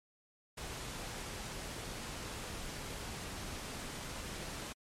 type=noise; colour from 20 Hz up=pink; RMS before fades=-43 dBFS; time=0.57-4.73 s; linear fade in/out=10 ms; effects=low-pass 10000 Hz 12 dB/octave + MP3 64 kbps